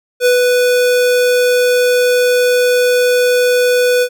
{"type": "tone with ADSR envelope", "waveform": "square", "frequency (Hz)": 494.4, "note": "B4", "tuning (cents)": 2, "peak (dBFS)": -8, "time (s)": [0.2, 4.09], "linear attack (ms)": 56, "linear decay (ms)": 130, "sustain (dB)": -2, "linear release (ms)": 68, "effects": []}